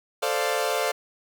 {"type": "chord", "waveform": "sawtooth", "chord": "D minor seventh", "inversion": "second", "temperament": "equal", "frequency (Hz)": [440, 523.3, 587.3, 698.5], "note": ["A4", "C5", "D5", "F5"], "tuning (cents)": [0, 0, 0, 0], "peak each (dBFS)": -25, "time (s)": [0.22, 0.92], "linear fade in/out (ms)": 10, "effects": []}